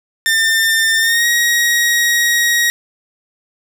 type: tone with pitch glide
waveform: sawtooth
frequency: 1798 to 1891.8 Hz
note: A6 to A#6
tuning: +37 to +25 cents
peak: -8 dBFS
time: 0.26-2.7 s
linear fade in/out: 0 ms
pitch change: +88 cents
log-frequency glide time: 1-1.26 s
effects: none